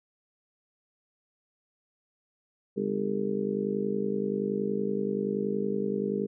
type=harmonic tone with a mistuned harmonic; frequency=50.6 Hz; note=G#1; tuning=44 cents flat; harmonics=3 / 4 / 5 / 6 / 7 / 8 / 9; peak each=-43 / -31 / -38 / -38 / -41 / -31 / -34 dBFS; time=2.76-6.27 s; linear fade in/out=20 ms; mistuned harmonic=3; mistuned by=-130 cents; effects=none